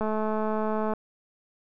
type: click train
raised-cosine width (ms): 1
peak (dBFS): -16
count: 201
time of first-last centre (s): 0.01-0.936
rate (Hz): 216
effects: none